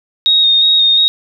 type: tone with vibrato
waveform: sine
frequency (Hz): 3729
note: A#7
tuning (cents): 0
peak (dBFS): -7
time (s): 0.26-1.08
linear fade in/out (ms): 0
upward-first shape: square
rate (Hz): 2.8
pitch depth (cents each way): 17
effects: none

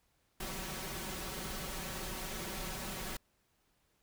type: noise with comb filter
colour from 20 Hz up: pink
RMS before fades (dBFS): -41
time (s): 0.4-3.17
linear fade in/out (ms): 5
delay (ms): 5.3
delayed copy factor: +0.7
effects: pink hiss -75 dBFS RMS until 4.02 s

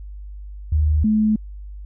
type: tone pair in turn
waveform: sine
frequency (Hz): 76.1 / 215.2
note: D#2 / A3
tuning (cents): -38 / -38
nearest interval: octave + tritone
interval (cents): 1800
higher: second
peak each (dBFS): -14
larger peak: neither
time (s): 0.72-1.04 / 1.04-1.36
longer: neither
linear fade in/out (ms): 5
effects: added 50 Hz sine -32 dBFS peak until 1.85 s

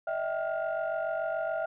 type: tone cluster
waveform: sine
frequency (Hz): 607 / 654 / 774 / 1414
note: D#5 / E5 / G5 / F6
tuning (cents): -43 / -14 / -22 / +21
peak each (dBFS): -35 / -30 / -37 / -37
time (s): 0.07-1.66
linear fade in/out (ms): 5
effects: tanh soft clip ceiling -22 dBFS

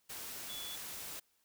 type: tone in noise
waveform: sine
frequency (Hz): 3424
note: A7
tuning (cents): -48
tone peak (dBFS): -44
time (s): 0.49-0.76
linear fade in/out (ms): 10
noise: white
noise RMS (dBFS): -45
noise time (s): 0.09-1.2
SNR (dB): -2
effects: white hiss -75 dBFS RMS until 1.44 s

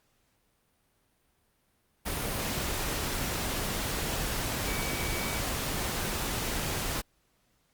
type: tone in noise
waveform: sine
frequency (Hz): 2276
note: C#7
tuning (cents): +45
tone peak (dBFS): -39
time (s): 4.66-5.4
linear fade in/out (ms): 20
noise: pink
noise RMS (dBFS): -32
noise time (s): 2.05-7.02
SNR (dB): -10
effects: pink hiss -71 dBFS RMS until 7.73 s + Opus 48 kbps

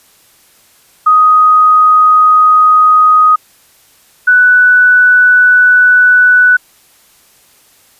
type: tone pair in turn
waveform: sine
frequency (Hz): 1250 / 1486.5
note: D#6 / F#6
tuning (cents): +8 / +8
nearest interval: minor third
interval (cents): 300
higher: second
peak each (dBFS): -3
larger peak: neither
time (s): 1.06-3.36 / 4.27-6.57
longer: neither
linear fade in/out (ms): 10
effects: white hiss -47 dBFS RMS until 7.99 s + resampled to 32000 Hz

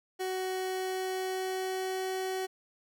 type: tone with pitch glide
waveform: 30% pulse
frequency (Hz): 373.7 to 376.5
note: F#4 to F#4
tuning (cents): +17 to +30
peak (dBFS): -29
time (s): 0.19-2.47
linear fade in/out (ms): 20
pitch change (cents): +13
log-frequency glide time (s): 0.44-2.1
effects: none

